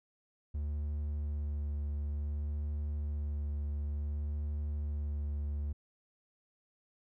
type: tone with vibrato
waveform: triangle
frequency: 73.42 Hz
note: D2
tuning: in tune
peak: -31 dBFS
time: 0.54-5.73 s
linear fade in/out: 10 ms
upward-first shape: sine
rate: 0.56 Hz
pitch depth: 14 cents each way
effects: none